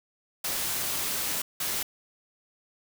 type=noise bursts at uneven times; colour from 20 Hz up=white; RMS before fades=-30 dBFS; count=2; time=0.44-1.42 / 1.6-1.83 s; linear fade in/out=5 ms; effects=none